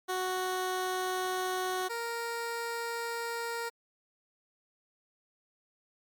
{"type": "tone pair in turn", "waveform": "15% pulse", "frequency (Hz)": [370, 466.2], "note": ["F#4", "A#4"], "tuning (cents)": [0, 0], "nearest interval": "major third", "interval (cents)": 400, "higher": "second", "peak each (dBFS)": [-24, -27], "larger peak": "first", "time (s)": [[0.08, 1.89], [1.89, 3.7]], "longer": "neither", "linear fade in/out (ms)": 20, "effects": ["MP3 96 kbps"]}